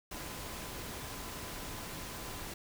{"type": "tone in noise", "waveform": "sine", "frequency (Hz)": 1014, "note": "B5", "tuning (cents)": 45, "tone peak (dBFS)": -54, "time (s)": [0.12, 2.43], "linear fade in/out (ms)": 5, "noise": "pink", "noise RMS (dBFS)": -43, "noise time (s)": [0.11, 2.54], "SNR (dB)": -14, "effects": []}